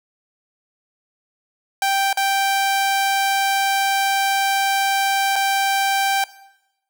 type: tone with dropouts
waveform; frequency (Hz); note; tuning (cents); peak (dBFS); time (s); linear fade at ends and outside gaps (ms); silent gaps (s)
sawtooth; 784; G5; 0; -13; 1.82-6.24; 2; 2.129-2.172 / 5.358-5.361
effects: noise-tail reverb RT60 0.9 s tail -18 dB re dry